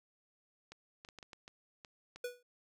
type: clicks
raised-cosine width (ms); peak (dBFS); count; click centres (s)
0.2; -33; 9; 0.72 / 1.049 / 1.088 / 1.187 / 1.228 / 1.332 / 1.479 / 1.848 / 2.16
type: tone with exponential decay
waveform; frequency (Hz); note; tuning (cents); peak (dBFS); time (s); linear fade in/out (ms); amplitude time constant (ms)
square; 490; B4; -14; -35; 2.24-2.43; 5; 40
effects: none